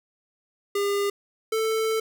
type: tone pair in turn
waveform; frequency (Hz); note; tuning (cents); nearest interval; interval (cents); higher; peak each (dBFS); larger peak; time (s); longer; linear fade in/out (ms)
square; 403.3 / 442.4; G4 / A4; +49 / +9; major second; 160; second; -23; neither; 0.75-1.1 / 1.52-2; second; 5
effects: none